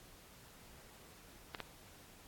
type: clicks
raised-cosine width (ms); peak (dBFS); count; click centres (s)
0.3; -25; 2; 1.548 / 1.603
effects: pink hiss -59 dBFS RMS until 2.27 s + AAC 64 kbps